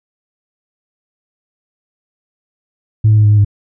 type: tone with pitch steps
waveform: sine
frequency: 108.4 / 107.4 / 106.3 / 104.5 / 105.1 / 102.1 Hz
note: A2 / A2 / G#2 / G#2 / G#2 / G#2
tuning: -25 / -41 / +41 / +11 / +21 / -29 cents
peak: -4 dBFS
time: 3.04-3.448 s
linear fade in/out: 10 ms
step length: 68 ms
effects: tanh soft clip ceiling -3 dBFS